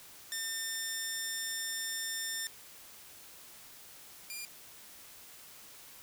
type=tone pair in turn; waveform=10% pulse; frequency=1800 / 2403 Hz; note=A6 / D7; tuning=+39 / +39 cents; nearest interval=perfect fourth; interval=500 cents; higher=second; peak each=-26 / -31 dBFS; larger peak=first; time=0.32-2.47 / 4.3-4.45 s; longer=first; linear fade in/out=0 ms; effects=white hiss -53 dBFS RMS until 6.02 s